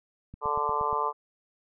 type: click train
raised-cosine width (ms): 5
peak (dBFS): -30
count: 6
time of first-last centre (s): 0.34-0.929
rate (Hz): 8.49
type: harmonic tone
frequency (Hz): 147.1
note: D3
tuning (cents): +3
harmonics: 3 / 4 / 5 / 6 / 7 / 8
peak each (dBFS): -34 / -38 / -39 / -31 / -29 / -31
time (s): 0.41-1.13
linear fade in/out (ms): 50
effects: none